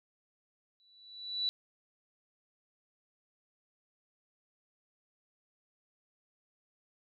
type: tone with exponential growth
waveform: sine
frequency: 3951 Hz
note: B7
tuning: in tune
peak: -27 dBFS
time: 0.8-1.49 s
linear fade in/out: 0 ms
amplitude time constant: 150 ms
effects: none